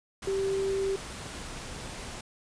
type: tone in noise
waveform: sine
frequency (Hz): 389.1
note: G4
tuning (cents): -13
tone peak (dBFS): -26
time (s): 0.27-0.96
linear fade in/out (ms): 5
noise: pink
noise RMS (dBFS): -40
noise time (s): 0.22-2.21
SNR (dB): +11
effects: resampled to 22050 Hz